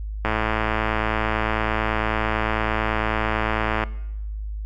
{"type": "click train", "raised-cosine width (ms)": 0.5, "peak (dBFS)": -7, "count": 392, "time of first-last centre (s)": [0.25, 3.837], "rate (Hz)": 109, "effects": ["noise-tail reverb RT60 0.9 s tail -19 dB re dry", "added 52 Hz sine -27 dBFS peak until 4.65 s"]}